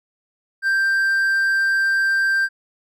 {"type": "tone", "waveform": "triangle", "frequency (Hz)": 1576, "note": "G6", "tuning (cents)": 9, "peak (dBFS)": -14, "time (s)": [0.62, 2.49], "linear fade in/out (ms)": 50, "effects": []}